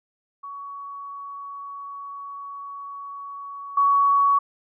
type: tone with level steps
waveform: sine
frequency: 1123 Hz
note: C#6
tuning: 22 cents sharp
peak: -33 / -15 dBFS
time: 0.43-4.39 s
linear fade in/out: 10 ms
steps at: 3.77 s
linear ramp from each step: 5 ms
effects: none